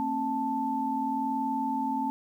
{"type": "tone cluster", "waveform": "sine", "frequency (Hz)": [228.4, 269.4, 880], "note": ["A#3", "C#4", "A5"], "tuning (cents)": [-35, -49, 0], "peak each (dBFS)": [-35, -31, -29], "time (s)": [0, 2.1], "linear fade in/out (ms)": 0, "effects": ["10-bit"]}